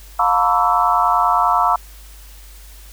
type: tone cluster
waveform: sine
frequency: 709 / 907 / 997 / 1140 / 1318 Hz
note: F5 / A#5 / B5 / C#6 / E6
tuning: +26 / -48 / +16 / +48 / -1 cents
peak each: -19 dBFS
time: 0.19-1.76 s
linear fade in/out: 5 ms
effects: added 50 Hz sine -38 dBFS peak until 2.92 s + white hiss -45 dBFS RMS until 2.92 s